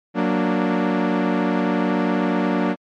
sawtooth chord, Gb augmented, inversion none, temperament equal, 185 / 233.1 / 293.7 Hz, Gb3 / Bb3 / D4, 0 / 0 / 0 cents, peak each -18 dBFS, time 0.14-2.76 s, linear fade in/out 50 ms, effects low-pass 2000 Hz 12 dB/octave + MP3 64 kbps

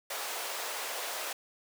pink high-pass noise, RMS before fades -37 dBFS, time 0.1-1.33 s, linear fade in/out 5 ms, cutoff 500 Hz, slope 24 dB/octave, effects none

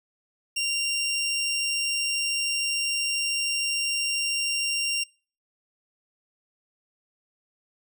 20% pulse tone, 2773 Hz, F7, 13 cents flat, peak -20 dBFS, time 0.56-5.04 s, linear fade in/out 10 ms, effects noise-tail reverb RT60 0.4 s tail -25 dB re dry

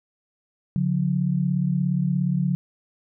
sine tone pair together, 142.55 / 179.6 Hz, C#3 / F3, +49 / +49 cents, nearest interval major third, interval 400 cents, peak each -23 / -22 dBFS, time 0.76-2.55 s, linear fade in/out 0 ms, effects none

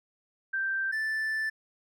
sine / triangle tone pair in turn, 1568 / 1760 Hz, G6 / A6, 0 / 0 cents, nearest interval major second, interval 200 cents, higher second, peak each -27 / -26 dBFS, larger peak second, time 0.53-0.92 / 0.92-1.5 s, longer second, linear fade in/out 10 ms, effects none

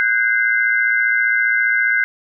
sine tone cluster, 1496 / 1611 / 2071 Hz, F#6 / G6 / C7, +19 / +47 / -18 cents, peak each -18 dBFS, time 0-2.04 s, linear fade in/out 0 ms, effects none

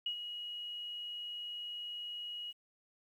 sine tone with ADSR envelope, 2900 Hz, F#7, 35 cents flat, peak -32 dBFS, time 0.06-2.53 s, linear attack 4 ms, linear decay 85 ms, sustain -8 dB, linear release 31 ms, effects 11-bit

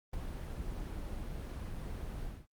brown noise with ADSR envelope, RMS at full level -32 dBFS, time 0.13-2.47 s, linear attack 8 ms, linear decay 6 ms, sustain -8 dB, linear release 220 ms, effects Opus 24 kbps

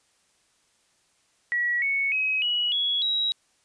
sine tone with pitch steps, 1927 / 2214 / 2543 / 2921 / 3355 / 3854 Hz, B6 / C#7 / D#7 / F#7 / G#7 / B7, -43 / -3 / +37 / -23 / +17 / -43 cents, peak -22 dBFS, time 1.52-3.32 s, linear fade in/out 0 ms, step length 300 ms, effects white hiss -66 dBFS RMS until 3.64 s + resampled to 22050 Hz

